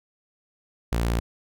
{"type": "tone", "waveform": "sawtooth", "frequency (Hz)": 57.9, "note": "A#1", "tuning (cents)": -11, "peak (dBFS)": -18, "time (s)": [0.92, 1.2], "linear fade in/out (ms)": 5, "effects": []}